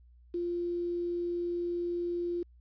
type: tone with quantisation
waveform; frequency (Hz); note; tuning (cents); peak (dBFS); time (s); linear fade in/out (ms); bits
sine; 347.6; F4; -8; -30; 0.34-2.43; 5; 9
effects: added 60 Hz sine -55 dBFS peak until 2.6 s + resampled to 11025 Hz